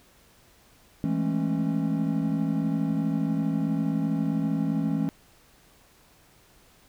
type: chord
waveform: triangle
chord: A major seventh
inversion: second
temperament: equal with one note detuned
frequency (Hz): 164.81 / 207.7 / 220 / 272.4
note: E3 / G#3 / A3 / C#4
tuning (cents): 0 / 0 / 0 / -30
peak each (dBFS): -26 / -29 / -29 / -26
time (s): 1.04-5.09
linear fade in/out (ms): 0
effects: pink hiss -58 dBFS RMS until 6.88 s